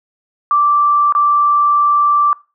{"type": "tone with dropouts", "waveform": "sine", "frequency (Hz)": 1170, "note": "D6", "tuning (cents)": -7, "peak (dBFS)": -9, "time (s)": [0.51, 2.33], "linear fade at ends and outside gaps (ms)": 1, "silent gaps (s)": [1.124, 1.15], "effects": ["noise-tail reverb RT60 0.3 s tail -21 dB re dry"]}